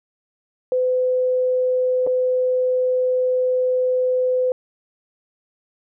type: tone with dropouts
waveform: sine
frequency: 507 Hz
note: B4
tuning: 45 cents sharp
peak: -16 dBFS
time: 0.72-4.52 s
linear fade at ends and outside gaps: 1 ms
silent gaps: 2.066-2.072 s
effects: none